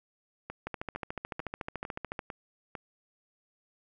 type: two click trains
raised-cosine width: 0.5 ms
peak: -20 / -23 dBFS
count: 22 / 6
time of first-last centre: 0.67-2.192 / 0.5-2.752 s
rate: 13.8 / 2.22 Hz
effects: none